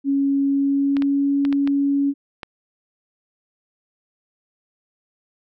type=tone with pitch glide; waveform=sine; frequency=277.2 to 280.4 Hz; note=C#4 to C#4; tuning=0 to +20 cents; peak=-16 dBFS; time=0.04-2.14 s; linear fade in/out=50 ms; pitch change=+20 cents; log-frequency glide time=0.46-1.33 s
type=clicks; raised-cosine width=0.3 ms; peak=-15 dBFS; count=6; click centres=0.968 / 1.022 / 1.451 / 1.527 / 1.675 / 2.432 s
effects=none